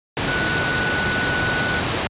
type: tone in noise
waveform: sine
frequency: 1480 Hz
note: F#6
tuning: in tune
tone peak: -22 dBFS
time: 0.28-1.8 s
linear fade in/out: 0 ms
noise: pink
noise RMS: -21 dBFS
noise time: 0.17-2.07 s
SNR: -4 dB
effects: high-pass 80 Hz 12 dB/octave + resampled to 8000 Hz